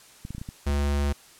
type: clicks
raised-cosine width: 5 ms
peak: -23 dBFS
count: 7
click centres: 0.251 / 0.306 / 0.349 / 0.382 / 0.415 / 0.489 / 0.702 s
type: tone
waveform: square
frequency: 71.4 Hz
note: D2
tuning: 48 cents flat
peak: -23 dBFS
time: 0.66-1.13 s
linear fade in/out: 10 ms
effects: white hiss -52 dBFS RMS until 1.39 s + low-pass 11000 Hz 12 dB/octave